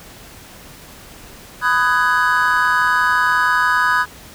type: chord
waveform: triangle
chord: G# minor seventh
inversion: first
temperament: just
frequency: 996.7 / 1245.9 / 1495.1 / 1661.2 Hz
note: B5 / D#6 / F#6 / G#6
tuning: +16 / +2 / +18 / 0 cents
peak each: -17 dBFS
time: 1.61-4.06 s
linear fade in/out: 50 ms
type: click train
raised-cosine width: 0.5 ms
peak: -24 dBFS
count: 41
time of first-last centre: 2.37-3.49 s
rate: 35.7 Hz
effects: pink hiss -40 dBFS RMS until 4.34 s